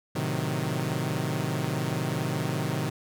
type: chord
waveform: sawtooth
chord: A diminished seventh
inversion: none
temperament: equal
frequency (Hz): 110 / 130.81 / 155.56 / 185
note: A2 / C3 / Eb3 / Gb3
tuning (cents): 0 / 0 / 0 / 0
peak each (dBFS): -31 / -27 / -27 / -31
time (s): 0.15-2.9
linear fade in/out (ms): 10
effects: none